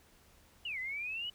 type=exponential two-way sweep; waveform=sine; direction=down then up; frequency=2993 to 1993 to 2993 Hz; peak=-36 dBFS; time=0.65-1.3 s; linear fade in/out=5 ms; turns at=0.79 s; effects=added 74 Hz sine -68 dBFS peak until 1.34 s + pink hiss -64 dBFS RMS until 1.34 s